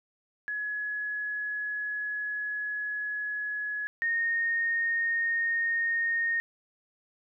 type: tone pair in turn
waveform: sine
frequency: 1689 / 1847.6 Hz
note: G#6 / A#6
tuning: +29 / -16 cents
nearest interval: major second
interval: 155 cents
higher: second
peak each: -30 / -25 dBFS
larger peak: second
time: 0.48-3.87 / 4.02-6.4 s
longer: first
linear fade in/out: 0 ms
effects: none